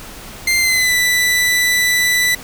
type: tone with pitch glide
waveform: sawtooth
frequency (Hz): 2093 to 1981.2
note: C7 to B6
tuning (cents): 0 to +5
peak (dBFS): -9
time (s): 0.47-2.35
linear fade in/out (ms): 5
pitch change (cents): -95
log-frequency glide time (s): 0.59-0.94
effects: pink hiss -34 dBFS RMS until 2.43 s